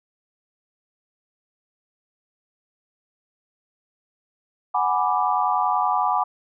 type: chord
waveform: sine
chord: G# half-diminished seventh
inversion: third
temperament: equal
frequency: 740 / 830.6 / 987.8 / 1174.7 Hz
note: F#5 / G#5 / B5 / D6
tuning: 0 / 0 / 0 / 0 cents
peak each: -24 dBFS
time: 4.74-6.24 s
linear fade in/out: 10 ms
effects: none